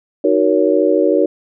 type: chord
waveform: sine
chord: D# minor seventh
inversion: none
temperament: just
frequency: 311.1 / 373.4 / 466.7 / 560 Hz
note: D#4 / F#4 / A#4 / C#5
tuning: 0 / +16 / +2 / +18 cents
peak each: -16 dBFS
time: 0.24-1.26 s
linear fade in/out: 5 ms
effects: none